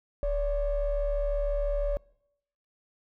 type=ring-modulated tone; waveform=triangle; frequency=269 Hz; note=C4; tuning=48 cents sharp; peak=-19 dBFS; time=0.23-1.97 s; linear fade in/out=0 ms; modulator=306 Hz; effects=noise-tail reverb RT60 0.8 s tail -26 dB re dry + tanh soft clip ceiling -20 dBFS